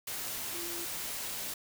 sine tone in noise, 342.5 Hz, F4, 34 cents flat, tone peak -43 dBFS, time 0.54-0.85 s, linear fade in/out 5 ms, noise white, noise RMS -38 dBFS, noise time 0.07-1.54 s, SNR -8 dB, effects none

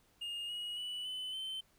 triangle tone with pitch steps, 2837 / 2897 / 2957 / 3020 / 3083 Hz, F7 / F#7 / F#7 / F#7 / G7, +27 / -37 / -2 / +35 / -29 cents, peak -37 dBFS, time 0.21-1.61 s, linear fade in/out 10 ms, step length 280 ms, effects pink hiss -70 dBFS RMS until 1.78 s

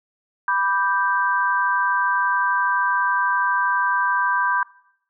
sine chord, G major, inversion first, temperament equal, 987.8 / 1174.7 / 1568 Hz, B5 / D6 / G6, 0 / 0 / 0 cents, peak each -21 / -25 / -21 dBFS, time 0.48-4.63 s, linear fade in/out 2 ms, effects noise-tail reverb RT60 0.7 s tail -22 dB re dry

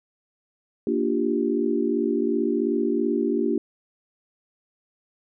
sine chord, G minor seventh, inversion first, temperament equal, 233.1 / 293.7 / 349.2 / 392 Hz, Bb3 / D4 / F4 / G4, 0 / 0 / 0 / 0 cents, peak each -26 dBFS, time 0.87-3.58 s, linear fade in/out 2 ms, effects none

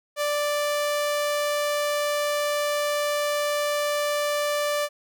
sawtooth tone, 587.3 Hz, D5, in tune, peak -19 dBFS, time 0.16-4.89 s, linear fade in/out 50 ms, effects none

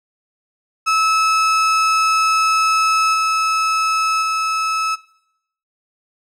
35% pulse tone with level steps, 1300 Hz, E6, 24 cents flat, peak -12 / -14 / -16 dBFS, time 0.86-4.96 s, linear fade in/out 20 ms, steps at 3.13 / 4.21 s, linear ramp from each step 20 ms, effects noise-tail reverb RT60 0.7 s tail -17 dB re dry + low-pass 8000 Hz 12 dB/octave

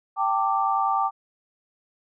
sine chord, G suspended second, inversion none, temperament equal with one note detuned, 784 / 893.8 / 1174.7 Hz, G5 / A5 / D6, 0 / +27 / 0 cents, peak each -24 / -26 / -24 dBFS, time 0.16-1.11 s, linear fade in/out 50 ms, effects none

